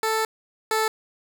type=tone pair in turn; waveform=15% pulse; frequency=440.9 / 438.4 Hz; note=A4 / A4; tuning=+4 / -6 cents; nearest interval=unison; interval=10 cents; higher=first; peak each=-15 / -14 dBFS; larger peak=second; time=0.03-0.25 / 0.71-0.88 s; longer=first; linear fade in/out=2 ms; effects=none